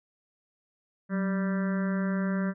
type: harmonic tone with a mistuned harmonic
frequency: 196 Hz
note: G3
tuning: in tune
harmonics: 1 / 2 / 3 / 5 / 6 / 7 / 8 / 9 / 10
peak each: -26 / -40 / -38 / -46 / -45 / -43 / -41 / -45 / -49 dBFS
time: 1.09-2.54 s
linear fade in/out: 50 ms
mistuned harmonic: 1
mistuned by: -67 cents
effects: none